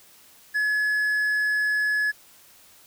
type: tone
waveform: triangle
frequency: 1700 Hz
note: G#6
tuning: 40 cents sharp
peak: -19 dBFS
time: 0.54-2.12 s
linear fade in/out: 20 ms
effects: white hiss -53 dBFS RMS until 2.86 s